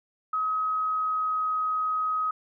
sine tone with pitch glide, 1271 to 1262.9 Hz, D#6 to D#6, +36 to +25 cents, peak -24 dBFS, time 0.33-2.31 s, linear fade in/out 5 ms, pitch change -11 cents, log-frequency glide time 0.55-1.55 s, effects none

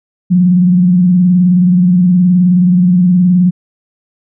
sine tone with vibrato, 179.6 Hz, F3, 49 cents sharp, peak -5 dBFS, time 0.3-3.51 s, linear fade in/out 20 ms, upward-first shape square, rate 19 Hz, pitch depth 51 cents each way, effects none

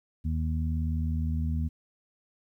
harmonic tone, 79.4 Hz, D#2, 36 cents sharp, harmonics 1 / 2 / 3, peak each -27 / -34 / -35 dBFS, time 0.24-1.69 s, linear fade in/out 20 ms, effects 11-bit

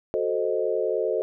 sine chord, F# diminished seventh, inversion none, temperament equal, 370 / 440 / 523.3 / 622.3 Hz, F#4 / A4 / C5 / Eb5, 0 / 0 / 0 / 0 cents, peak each -29 / -26 / -28 / -29 dBFS, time 0.14-1.22 s, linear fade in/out 0 ms, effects none

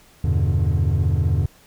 triangle chord, E minor seventh, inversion none, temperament equal, 82.41 / 98 / 123.47 / 146.83 Hz, E2 / G2 / B2 / D3, 0 / 0 / 0 / 0 cents, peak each -17 / -18 / -22 / -21 dBFS, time 0.24-1.46 s, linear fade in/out 5 ms, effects tanh soft clip ceiling -10 dBFS + pink hiss -52 dBFS RMS until 1.66 s

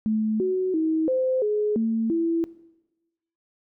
sine tone with pitch steps, 217.1 / 372.1 / 318.3 / 517 / 420.7 / 225.2 / 332.3 Hz, A3 / F#4 / D#4 / C5 / G#4 / A3 / E4, -23 / +10 / +39 / -21 / +22 / +40 / +14 cents, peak -20 dBFS, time 0.06-2.44 s, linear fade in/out 0 ms, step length 340 ms, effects noise-tail reverb RT60 1.0 s tail -19 dB re dry

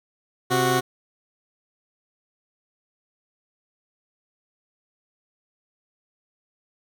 15% pulse tone pair together, 130.81 / 368.9 Hz, C3 / F#4, 0 / -5 cents, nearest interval octave + tritone, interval 1795 cents, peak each -17 / -14 dBFS, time 0.5-0.81 s, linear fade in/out 20 ms, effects none

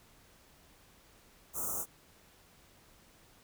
white band-stop noise, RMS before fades -36 dBFS, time 1.53-1.86 s, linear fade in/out 50 ms, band 1400 to 6000 Hz, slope 96 dB/octave, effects pink hiss -62 dBFS RMS until 3.43 s

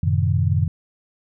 sine chord, F# diminished seventh, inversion none, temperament equal with one note detuned, 92.5 / 110.89 / 130.81 / 155.56 Hz, F#2 / A2 / C3 / Eb3, 0 / +14 / 0 / 0 cents, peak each -19 / -23 / -23 / -23 dBFS, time 0.03-0.68 s, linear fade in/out 5 ms, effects none

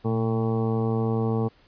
harmonic tone with a mistuned harmonic, 112.3 Hz, A2, 36 cents sharp, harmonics 1 / 2 / 3 / 4 / 5 / 6 / 7 / 8 / 9 / 10, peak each -25 / -27 / -34 / -28 / -42 / -43 / -36 / -43 / -44 / -41 dBFS, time 0.04-1.49 s, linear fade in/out 20 ms, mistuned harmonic 1, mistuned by +70 cents, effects pink hiss -59 dBFS RMS until 1.67 s + resampled to 11025 Hz

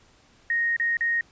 sine tone with dropouts, 1864.7 Hz, A#6, in tune, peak -21 dBFS, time 0.5-1.21 s, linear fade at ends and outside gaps 2 ms, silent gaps 0.765-0.798 / 0.97-1.008 s, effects pink hiss -58 dBFS RMS until 1.31 s + resampled to 16000 Hz

